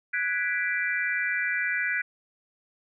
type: chord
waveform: sine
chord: G# half-diminished seventh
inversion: third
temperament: equal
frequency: 1480 / 1661.2 / 1975.5 / 2349 Hz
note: F#6 / G#6 / B6 / D7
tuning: 0 / 0 / 0 / 0 cents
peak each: -30 / -31 / -29 / -32 dBFS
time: 0.13-2.02 s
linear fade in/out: 10 ms
effects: none